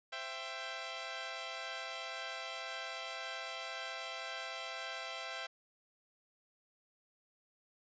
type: chord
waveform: 10% pulse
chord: C major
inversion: none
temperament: equal with one note detuned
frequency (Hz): 523.3 / 666.5 / 784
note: C5 / E5 / G5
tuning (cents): 0 / +19 / 0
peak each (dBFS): -39 / -35 / -38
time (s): 0.12-5.47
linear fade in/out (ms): 10
effects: resampled to 16000 Hz